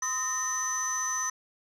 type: tone cluster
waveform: sine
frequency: 1031 / 1265 / 1839 / 6040 Hz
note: C6 / D#6 / A#6 / F#8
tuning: -26 / +28 / -24 / +35 cents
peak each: -34 / -36 / -35 / -28 dBFS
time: 0.02-1.3 s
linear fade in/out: 5 ms
effects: tanh soft clip ceiling -23 dBFS